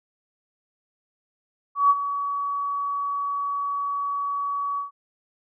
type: tone with ADSR envelope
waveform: sine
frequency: 1133 Hz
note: C#6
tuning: 37 cents sharp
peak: -12 dBFS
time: 1.75-4.91 s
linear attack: 150 ms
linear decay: 40 ms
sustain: -12 dB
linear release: 130 ms
effects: none